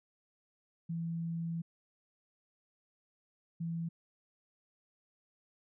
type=tone bursts at uneven times; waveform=sine; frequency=166.6 Hz; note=E3; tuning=19 cents sharp; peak=-34 dBFS; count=2; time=0.89-1.62 / 3.6-3.89 s; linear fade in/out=10 ms; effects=none